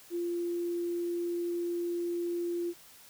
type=tone with quantisation; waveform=sine; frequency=346 Hz; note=F4; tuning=16 cents flat; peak=-30 dBFS; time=0.1-2.74 s; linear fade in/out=50 ms; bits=10; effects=white hiss -55 dBFS RMS until 3.09 s